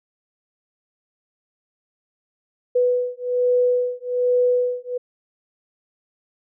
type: beating tone pair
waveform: sine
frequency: 493.9 / 495.1 Hz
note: B4 / B4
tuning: 0 / +4 cents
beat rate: 1.2 Hz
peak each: -20 dBFS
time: 2.75-4.98 s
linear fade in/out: 10 ms
effects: none